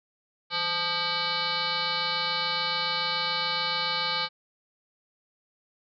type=tone with frequency modulation; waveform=sine; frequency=2634 Hz; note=E7; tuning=2 cents flat; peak=-25 dBFS; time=0.5-4.29 s; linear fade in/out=50 ms; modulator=353 Hz; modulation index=5.4; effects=none